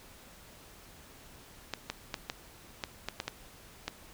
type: clicks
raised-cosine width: 0.2 ms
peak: -16 dBFS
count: 9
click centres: 1.737 / 1.9 / 2.142 / 2.299 / 2.838 / 3.086 / 3.201 / 3.28 / 3.88 s
effects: pink hiss -54 dBFS RMS until 4.13 s